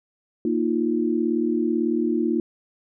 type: chord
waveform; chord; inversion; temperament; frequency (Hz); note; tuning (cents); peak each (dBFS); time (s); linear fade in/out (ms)
sine; Bb suspended fourth; none; equal; 233.1 / 311.1 / 349.2; Bb3 / Eb4 / F4; 0 / 0 / 0; -24; 0.45-2.4; 2
effects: none